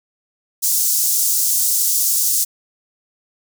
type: high-pass noise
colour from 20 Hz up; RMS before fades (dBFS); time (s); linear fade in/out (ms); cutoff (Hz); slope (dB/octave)
pink; -17; 0.62-2.45; 20; 6100; 24
effects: none